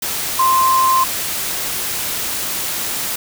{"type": "tone in noise", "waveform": "sine", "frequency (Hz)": 1046.5, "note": "C6", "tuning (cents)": 0, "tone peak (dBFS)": -11, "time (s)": [0.39, 1.04], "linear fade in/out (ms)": 5, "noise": "white", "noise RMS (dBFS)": -22, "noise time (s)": [0.02, 3.16], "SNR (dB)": 8, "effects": []}